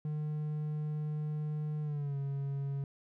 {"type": "tone with pitch glide", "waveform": "triangle", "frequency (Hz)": [151.5, 138.93], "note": ["D#3", "C#3"], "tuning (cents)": [-46, 4], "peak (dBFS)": -31, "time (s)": [0.05, 2.84], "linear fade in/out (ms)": 2, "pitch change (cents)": -150, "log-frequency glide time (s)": [1.82, 2.17], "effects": []}